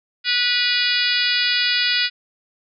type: harmonic tone with a mistuned harmonic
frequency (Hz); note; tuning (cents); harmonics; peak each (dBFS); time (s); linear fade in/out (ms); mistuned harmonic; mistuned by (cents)
490; B4; -14; 3 / 4 / 5 / 6 / 7 / 8 / 9 / 10; -25 / -25 / -25 / -25 / -25 / -25 / -25 / -25; 0.24-2.1; 50; 6; -28
effects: none